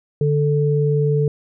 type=tone pair together; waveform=sine; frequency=146.83 / 440 Hz; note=D3 / A4; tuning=0 / 0 cents; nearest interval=octave + perfect fifth; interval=1900 cents; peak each=-16 / -19 dBFS; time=0.21-1.28 s; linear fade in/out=2 ms; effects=none